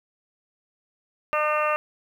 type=harmonic tone; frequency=302.6 Hz; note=D#4; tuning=48 cents flat; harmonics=2 / 3 / 4 / 5 / 6 / 7 / 8 / 9; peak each=-25 / -34 / -24 / -35 / -35 / -38 / -37 / -30 dBFS; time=1.33-1.76 s; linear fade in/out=0 ms; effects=9-bit